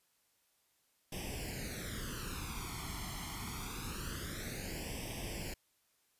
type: noise with flanger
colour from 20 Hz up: pink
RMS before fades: -42 dBFS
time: 1.12-5.54 s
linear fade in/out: 5 ms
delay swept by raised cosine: 0.36 to 0.95 ms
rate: 0.25 Hz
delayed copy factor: +0.85
effects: white hiss -75 dBFS RMS until 6.19 s + resampled to 32000 Hz